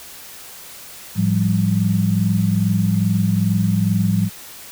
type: tone cluster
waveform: sine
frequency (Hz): 107.7 / 173.5 / 195.9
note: A2 / F3 / G3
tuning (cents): -37 / -11 / -1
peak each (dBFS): -19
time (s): 1.15-4.3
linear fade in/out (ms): 50
effects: white hiss -38 dBFS RMS until 4.71 s